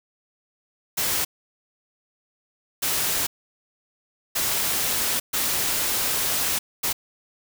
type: noise bursts at uneven times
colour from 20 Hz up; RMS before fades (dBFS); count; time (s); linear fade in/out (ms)
white; -24; 5; 0.97-1.25 / 2.82-3.27 / 4.35-5.2 / 5.33-6.59 / 6.83-6.93; 10
effects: none